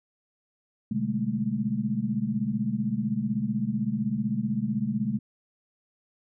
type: tone cluster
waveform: sine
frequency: 125.2 / 146.4 / 202.9 / 218.7 Hz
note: B2 / D3 / G#3 / A3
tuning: +24 / -5 / -40 / -10 cents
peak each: -34 / -36 / -29 / -28 dBFS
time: 0.91-5.19 s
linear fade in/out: 5 ms
effects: none